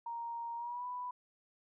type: tone with pitch glide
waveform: sine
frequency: 934 to 989.5 Hz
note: A#5 to B5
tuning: +3 to +3 cents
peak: -38 dBFS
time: 0.06-1.11 s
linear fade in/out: 5 ms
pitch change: +100 cents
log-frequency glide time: 0.56-0.85 s
effects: none